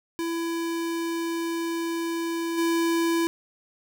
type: tone with level steps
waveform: square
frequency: 333.9 Hz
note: E4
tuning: 22 cents sharp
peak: -27 / -22 dBFS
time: 0.19-3.27 s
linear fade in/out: 0 ms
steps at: 2.57 s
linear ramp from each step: 20 ms
effects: none